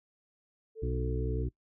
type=tone with vibrato; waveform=sine; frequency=441.3 Hz; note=A4; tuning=5 cents sharp; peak=-37 dBFS; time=0.75-1.46 s; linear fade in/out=50 ms; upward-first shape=triangle; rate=6.5 Hz; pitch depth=15 cents each way
type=harmonic tone; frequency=61.74 Hz; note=B1; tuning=in tune; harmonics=1 / 2 / 4 / 5 / 6; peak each=-32 / -35 / -43 / -42 / -42 dBFS; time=0.82-1.49 s; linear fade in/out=10 ms
effects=noise-tail reverb RT60 0.1 s tail -21 dB re dry